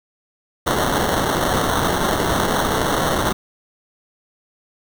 blue noise with sample-and-hold, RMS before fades -19 dBFS, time 0.66-3.33 s, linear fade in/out 10 ms, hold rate 2450 Hz, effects none

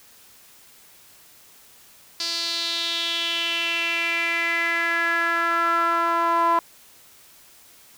sawtooth tone with band-pass filter sweep, 336.7 Hz, E4, 37 cents sharp, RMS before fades -23 dBFS, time 2.2-6.59 s, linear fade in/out 2 ms, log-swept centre 4700 to 1000 Hz, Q 4.8, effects white hiss -51 dBFS RMS until 7.97 s

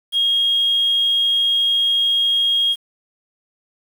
triangle tone, 3263 Hz, G#7, 31 cents flat, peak -11 dBFS, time 0.12-2.76 s, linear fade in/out 50 ms, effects tanh soft clip ceiling -12 dBFS + 7-bit

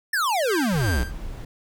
square exponential sweep, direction down, 1831 to 55 Hz, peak -21 dBFS, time 0.13-1.04 s, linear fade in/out 5 ms
45% pulse tone with tremolo, 1581 Hz, G6, 14 cents sharp, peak -27 dBFS, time 0.46-1.12 s, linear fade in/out 50 ms, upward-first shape sine, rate 2.8 Hz, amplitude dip 70%
brown noise, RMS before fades -33 dBFS, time 0.72-1.45 s, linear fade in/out 5 ms
effects none

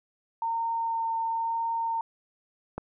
sine tone with vibrato, 913 Hz, A#5, 36 cents flat, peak -26 dBFS, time 0.42-2.01 s, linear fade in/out 2 ms, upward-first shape sine, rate 1 Hz, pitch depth 9 cents each way
click, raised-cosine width 1 ms, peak -19 dBFS, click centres 2.78 s
effects none

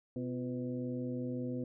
harmonic tone with a mistuned harmonic, 125.5 Hz, B2, 28 cents sharp, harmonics 1 / 2 / 3 / 4 / 5, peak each -41 / -37 / -45 / -43 / -56 dBFS, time 0.16-1.64 s, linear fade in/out 2 ms, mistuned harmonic 3, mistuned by -120 cents, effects none

